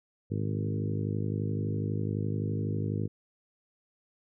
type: harmonic tone with a mistuned harmonic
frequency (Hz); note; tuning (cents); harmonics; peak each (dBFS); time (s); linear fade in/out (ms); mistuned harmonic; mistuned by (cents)
51.9; G#1; 0; 2 / 3 / 4 / 5 / 6 / 7 / 8 / 9; -31 / -35 / -37 / -39 / -41 / -42 / -43 / -44; 0.3-3.08; 20; 2; +18
effects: none